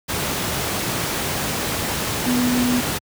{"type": "tone in noise", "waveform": "sine", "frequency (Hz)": 246.9, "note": "B3", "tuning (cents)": 0, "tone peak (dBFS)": -17, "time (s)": [2.26, 2.81], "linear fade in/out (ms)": 20, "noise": "pink", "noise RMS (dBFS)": -23, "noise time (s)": [0.08, 2.99], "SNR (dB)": 3, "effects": ["high-pass 80 Hz 12 dB/octave"]}